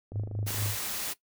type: tone with tremolo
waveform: sine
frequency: 103.4 Hz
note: G#2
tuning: 7 cents flat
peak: -28 dBFS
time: 0.12-0.78 s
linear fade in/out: 50 ms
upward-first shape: sine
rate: 4.3 Hz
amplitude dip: 70%
type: click train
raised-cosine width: 2 ms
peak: -28 dBFS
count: 15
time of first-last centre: 0.12-0.661 s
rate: 25.9 Hz
type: noise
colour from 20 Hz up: white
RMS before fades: -34 dBFS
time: 0.46-1.14 s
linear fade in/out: 20 ms
effects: noise-tail reverb RT60 0.1 s tail -17 dB re dry